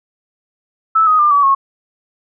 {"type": "tone with pitch steps", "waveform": "sine", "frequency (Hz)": [1311, 1252.5, 1196.6, 1143.3, 1092.3], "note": ["E6", "D#6", "D6", "D6", "C#6"], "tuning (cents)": [-10, 11, 32, -47, -26], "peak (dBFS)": -8, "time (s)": [0.95, 1.55], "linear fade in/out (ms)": 10, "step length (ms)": 120, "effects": []}